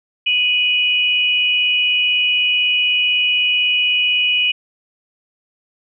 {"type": "tone pair together", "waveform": "sine", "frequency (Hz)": [2489, 2931], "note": ["D#7", "F#7"], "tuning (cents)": [0, -17], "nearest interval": "minor third", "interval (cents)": 283, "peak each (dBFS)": -16, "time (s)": [0.26, 4.52], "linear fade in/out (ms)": 10, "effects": []}